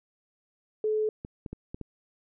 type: tone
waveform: sine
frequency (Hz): 430.4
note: A4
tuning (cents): -38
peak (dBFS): -24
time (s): 0.84-1.09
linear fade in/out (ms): 2
type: clicks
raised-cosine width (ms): 3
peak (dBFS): -24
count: 5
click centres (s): 1.249 / 1.462 / 1.53 / 1.745 / 1.813
effects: none